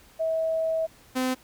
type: tone pair in turn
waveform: sine / sawtooth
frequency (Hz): 646 / 256.9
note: E5 / C4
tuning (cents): -35 / -32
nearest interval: octave + major third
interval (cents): 1597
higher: first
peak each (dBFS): -23 / -20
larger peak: second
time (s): 0.19-0.87 / 1.15-1.35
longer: first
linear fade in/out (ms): 20
effects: pink hiss -55 dBFS RMS until 1.43 s